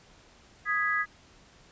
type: chord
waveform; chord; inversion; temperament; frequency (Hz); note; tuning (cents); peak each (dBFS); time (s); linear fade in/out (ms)
sine; G# minor; second; equal; 1244.5 / 1661.2 / 1975.5; D#6 / G#6 / B6; 0 / 0 / 0; -30 / -28 / -30; 0.65-1.06; 50
effects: pink hiss -57 dBFS RMS until 1.71 s + resampled to 16000 Hz